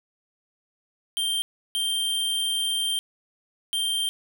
square tone bursts at uneven times, 3162 Hz, G7, 14 cents sharp, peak -24 dBFS, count 3, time 1.17-1.42 / 1.75-2.99 / 3.73-4.09 s, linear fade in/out 0 ms, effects none

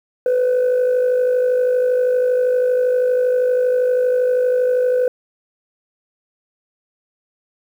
sine tone with amplitude modulation, 501 Hz, B4, 25 cents sharp, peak -9 dBFS, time 0.26-5.08 s, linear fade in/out 2 ms, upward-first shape sine, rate 52.6 Hz, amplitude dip 55%, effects tanh soft clip ceiling -11 dBFS + 8-bit

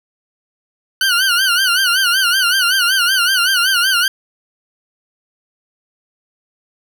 20% pulse tone with vibrato, 1480 Hz, F#6, in tune, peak -7 dBFS, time 1.01-4.08 s, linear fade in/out 2 ms, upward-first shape sine, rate 5.3 Hz, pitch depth 120 cents each way, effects none

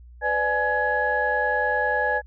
sine tone cluster, 501 / 591 / 841 / 1678 Hz, B4 / D5 / G#5 / G#6, +25 / +11 / +22 / +17 cents, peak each -27 / -28 / -25 / -23 dBFS, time 0.21-2.22 s, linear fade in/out 50 ms, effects tanh soft clip ceiling -10 dBFS + added 60 Hz sine -43 dBFS peak until 2.26 s

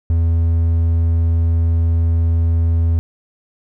triangle tone, 83 Hz, E2, 12 cents sharp, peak -10 dBFS, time 0.1-2.99 s, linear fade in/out 0 ms, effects none

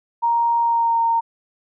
sine tone with pitch glide, 935 to 921.1 Hz, A#5 to A#5, +5 to -21 cents, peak -15 dBFS, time 0.22-1.21 s, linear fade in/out 20 ms, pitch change -26 cents, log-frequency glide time 0.6-1 s, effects none

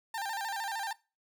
30% pulse tone with vibrato, 846 Hz, G#5, 32 cents sharp, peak -31 dBFS, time 0.14-0.93 s, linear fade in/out 5 ms, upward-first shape square, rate 13 Hz, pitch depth 110 cents each way, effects noise-tail reverb RT60 0.3 s tail -21 dB re dry

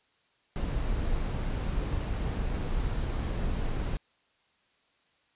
brown noise, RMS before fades -30 dBFS, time 0.56-3.97 s, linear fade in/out 0 ms, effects white hiss -69 dBFS RMS until 5.35 s + resampled to 8000 Hz

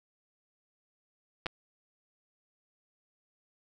clicks, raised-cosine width 0.3 ms, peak -17 dBFS, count 2, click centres 1.46 / 1.466 s, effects none

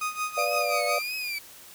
30% pulse tone with tremolo, 1244.5 Hz, D#6, in tune, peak -23 dBFS, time 0.01-1.02 s, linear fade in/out 5 ms, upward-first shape sine, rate 5.7 Hz, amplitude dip 80%
sine chord, B diminished, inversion none, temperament equal, 493.9 / 587.3 / 698.5 Hz, B4 / D5 / F5, 0 / 0 / 0 cents, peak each -33 / -28 / -30 dBFS, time 0.37-0.99 s, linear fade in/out 5 ms
30% pulse tone with vibrato, 2365 Hz, D7, 12 cents sharp, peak -27 dBFS, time 0.38-1.39 s, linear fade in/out 10 ms, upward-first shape triangle, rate 1.6 Hz, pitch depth 140 cents each way
effects white hiss -48 dBFS RMS until 1.74 s

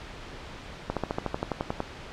slowing click train, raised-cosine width 1 ms, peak -13 dBFS, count 12, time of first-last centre 0.9-1.804 s, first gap 67 ms, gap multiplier 1.04, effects pink hiss -42 dBFS RMS until 2.12 s + low-pass 4000 Hz 12 dB/octave

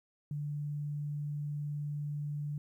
sine tone, 146.83 Hz, D3, in tune, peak -34 dBFS, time 0.31-2.58 s, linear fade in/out 2 ms, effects 12-bit

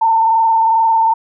sine tone with frequency modulation, 900 Hz, A5, 39 cents sharp, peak -9 dBFS, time 0.01-1.14 s, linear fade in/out 10 ms, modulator 22.4 Hz, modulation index 0.93, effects none

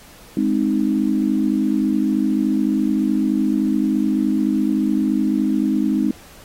sine chord, Ab major, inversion none, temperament equal, 207.7 / 261.6 / 311.1 Hz, Ab3 / C4 / Eb4, 0 / 0 / 0 cents, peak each -20 dBFS, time 0.37-6.11 s, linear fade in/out 2 ms, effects pink hiss -45 dBFS RMS until 6.44 s + AAC 48 kbps

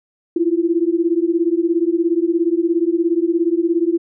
sine beating tone pair, 329.6 / 346.6 Hz, E4 / F4, 0 / -13 cents, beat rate 17 Hz, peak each -17 dBFS, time 0.36-3.98 s, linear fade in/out 5 ms, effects none

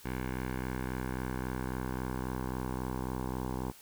10% pulse tone with low-pass filter sweep, 63.7 Hz, C2, 46 cents flat, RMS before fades -36 dBFS, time 0.04-3.72 s, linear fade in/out 20 ms, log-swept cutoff 2100 to 940 Hz, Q 1.6, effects white hiss -55 dBFS RMS until 3.81 s

